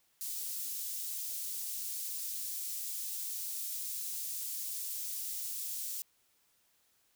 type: high-pass noise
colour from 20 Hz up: white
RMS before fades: -39 dBFS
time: 0.21-6.02 s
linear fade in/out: 0 ms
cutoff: 5900 Hz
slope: 12 dB/octave
effects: white hiss -72 dBFS RMS until 7.15 s